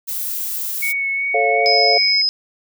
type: noise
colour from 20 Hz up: violet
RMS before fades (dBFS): -24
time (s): 0.07-0.93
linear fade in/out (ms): 20
type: tone with vibrato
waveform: sine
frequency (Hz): 2217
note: C#7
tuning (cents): 0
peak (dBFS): -18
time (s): 0.82-2.22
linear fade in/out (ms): 10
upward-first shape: sine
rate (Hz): 2.7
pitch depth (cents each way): 15
type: chord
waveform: sine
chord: A augmented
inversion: none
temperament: equal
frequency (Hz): 440 / 554.4 / 698.5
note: A4 / C#5 / E#5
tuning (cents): 0 / 0 / 0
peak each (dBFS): -20 / -21 / -17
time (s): 1.34-1.98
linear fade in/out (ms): 5
type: tone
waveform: sine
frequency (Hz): 5070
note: D#8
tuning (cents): +32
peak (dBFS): -14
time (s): 1.66-2.29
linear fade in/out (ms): 0
effects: none